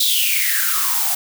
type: noise with high-pass filter sweep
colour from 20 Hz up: blue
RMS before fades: -18 dBFS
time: 0-1.15 s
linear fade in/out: 5 ms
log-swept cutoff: 3900 to 710 Hz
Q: 8.7
effects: none